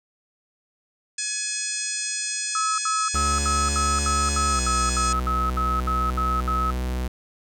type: harmonic tone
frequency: 844 Hz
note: G#5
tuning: 28 cents sharp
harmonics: 2 / 3 / 4 / 5 / 6 / 7 / 8 / 9 / 10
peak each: -37 / -35 / -39 / -38 / -33 / -36 / -31 / -42 / -31 dBFS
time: 1.18-5.13 s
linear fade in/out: 5 ms
type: tone bursts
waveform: sine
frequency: 1286 Hz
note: E6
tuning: 43 cents flat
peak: -22 dBFS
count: 14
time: 2.55-6.706 s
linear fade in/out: 2 ms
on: 230 ms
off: 72 ms
type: tone with pitch glide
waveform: 45% pulse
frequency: 71.5 to 62.6 Hz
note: D2 to B1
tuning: -46 to +24 cents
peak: -24 dBFS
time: 3.14-7.08 s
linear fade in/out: 5 ms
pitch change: -230 cents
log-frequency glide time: 4.49-4.61 s
effects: none